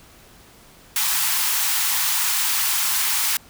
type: high-pass noise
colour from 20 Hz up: white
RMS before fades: -21 dBFS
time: 0.96-3.37 s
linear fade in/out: 2 ms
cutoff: 790 Hz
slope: 96 dB/octave
effects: pink hiss -49 dBFS RMS until 3.49 s